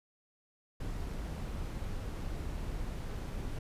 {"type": "noise", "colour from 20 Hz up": "brown", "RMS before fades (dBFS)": -38, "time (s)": [0.8, 3.59], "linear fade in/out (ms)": 5, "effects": ["resampled to 32000 Hz"]}